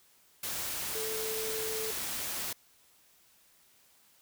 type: tone in noise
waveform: sine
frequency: 440 Hz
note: A4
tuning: in tune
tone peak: -36 dBFS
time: 0.95-1.91 s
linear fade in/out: 5 ms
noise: white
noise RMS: -36 dBFS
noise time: 0.43-2.53 s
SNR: -3 dB
effects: white hiss -64 dBFS RMS until 4.21 s